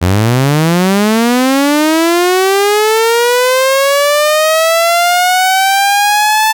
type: linear sweep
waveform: sawtooth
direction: up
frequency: 83.8 to 880 Hz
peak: -4 dBFS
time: 0.01-6.53 s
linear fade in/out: 20 ms
effects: none